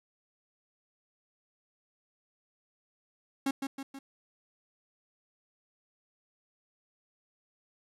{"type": "tone with echo", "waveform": "45% pulse", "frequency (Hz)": 272.3, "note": "C#4", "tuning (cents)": -31, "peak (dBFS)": -27, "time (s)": [3.46, 3.51], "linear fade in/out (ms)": 5, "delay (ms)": 160, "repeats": 3, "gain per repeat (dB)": -5, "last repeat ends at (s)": 3.99, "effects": ["resampled to 32000 Hz", "11-bit"]}